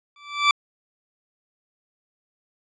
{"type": "tone with exponential growth", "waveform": "20% pulse", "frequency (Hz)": 1164, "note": "D6", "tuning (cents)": -16, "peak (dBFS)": -7, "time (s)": [0.16, 0.51], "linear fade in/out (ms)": 2, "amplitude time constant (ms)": 76, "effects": ["resampled to 16000 Hz"]}